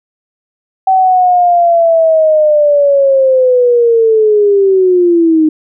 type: linear sweep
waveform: sine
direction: down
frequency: 765 to 307.3 Hz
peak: -5 dBFS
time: 0.87-5.49 s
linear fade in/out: 5 ms
effects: none